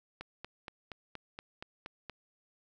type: click train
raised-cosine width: 0.3 ms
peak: -26 dBFS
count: 9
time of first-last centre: 0.21-2.097 s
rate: 4.24 Hz
effects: none